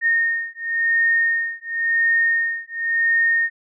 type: beating tone pair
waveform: sine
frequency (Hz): 1840 / 1840.94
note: A#6 / A#6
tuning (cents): -23 / -22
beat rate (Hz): 0.94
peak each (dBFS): -20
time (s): 0.01-3.5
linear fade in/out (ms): 50
effects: none